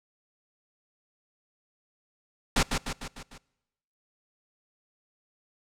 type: noise with echo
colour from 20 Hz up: pink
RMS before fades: -22 dBFS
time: 2.56-2.63 s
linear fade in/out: 5 ms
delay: 150 ms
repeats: 5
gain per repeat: -5 dB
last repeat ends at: 3.38 s
effects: noise-tail reverb RT60 1.0 s tail -24 dB re dry + low-pass 8000 Hz 12 dB/octave